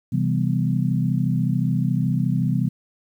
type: chord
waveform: sine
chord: C major seventh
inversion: none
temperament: equal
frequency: 130.81 / 164.81 / 196 / 246.9 Hz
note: C3 / E3 / G3 / B3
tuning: 0 / 0 / 0 / 0 cents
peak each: -22 / -23 / -25 / -27 dBFS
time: 0.12-2.69 s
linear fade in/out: 10 ms
effects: 9-bit